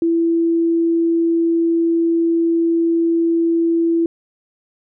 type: tone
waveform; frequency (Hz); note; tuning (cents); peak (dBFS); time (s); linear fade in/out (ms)
sine; 333.5; E4; +20; -13; 0.02-4.06; 2
effects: none